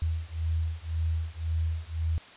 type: beating tone pair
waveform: sine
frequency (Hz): 80.1 / 82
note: E2 / E2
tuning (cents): -49 / -9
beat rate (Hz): 1.9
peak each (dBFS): -30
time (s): 0.02-2.18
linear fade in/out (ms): 0
effects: white hiss -49 dBFS RMS until 2.36 s + resampled to 8000 Hz